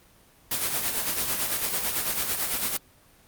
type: noise with tremolo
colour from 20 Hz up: white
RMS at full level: -25 dBFS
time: 0.51-2.77 s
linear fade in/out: 5 ms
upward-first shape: sine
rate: 9 Hz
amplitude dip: 50%
effects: pink hiss -57 dBFS RMS until 3.27 s + Opus 24 kbps